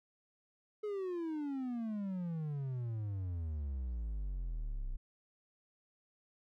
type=exponential sweep; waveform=triangle; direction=down; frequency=428.9 to 30.87 Hz; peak=-34 dBFS; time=0.83-4.97 s; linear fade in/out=10 ms; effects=none